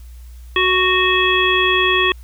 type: harmonic tone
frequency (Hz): 370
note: F#4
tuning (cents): 0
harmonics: 1 / 3 / 5 / 7 / 9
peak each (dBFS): -19 / -19 / -19 / -19 / -19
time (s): 0.56-2.12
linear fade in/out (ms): 2
effects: added 60 Hz sine -34 dBFS peak until 2.23 s + white hiss -53 dBFS RMS until 2.23 s